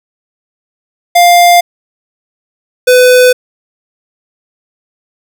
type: tone pair in turn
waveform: square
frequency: 700 / 501.3 Hz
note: F5 / B4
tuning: +4 / +26 cents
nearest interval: tritone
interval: 578 cents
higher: first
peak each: -3 dBFS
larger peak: neither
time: 1.15-1.61 / 2.87-3.33 s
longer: neither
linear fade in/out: 10 ms
effects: none